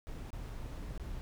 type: noise with dropouts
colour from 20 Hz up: brown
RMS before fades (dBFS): -42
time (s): 0.07-1.21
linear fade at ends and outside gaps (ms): 0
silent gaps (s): 0.304-0.33 / 0.487-0.491 / 0.977-0.997
effects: none